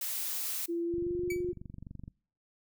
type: noise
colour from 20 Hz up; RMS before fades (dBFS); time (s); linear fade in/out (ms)
blue; -35; 0.01-0.66; 5
type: tone with pitch glide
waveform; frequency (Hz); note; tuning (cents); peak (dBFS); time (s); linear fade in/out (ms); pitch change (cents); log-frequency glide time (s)
sine; 340 to 355.7; F4 to F4; -46 to +32; -30; 0.68-1.53; 20; +78; 0.85-1.26
type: click train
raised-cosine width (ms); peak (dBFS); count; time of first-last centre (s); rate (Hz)
5; -32; 28; 0.94-2.079; 23.7
type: tone with exponential decay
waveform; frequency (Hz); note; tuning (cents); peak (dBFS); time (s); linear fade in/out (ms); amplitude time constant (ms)
45% pulse; 2286; D7; -47; -33; 1.3-1.45; 5; 31
effects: noise-tail reverb RT60 0.5 s tail -25 dB re dry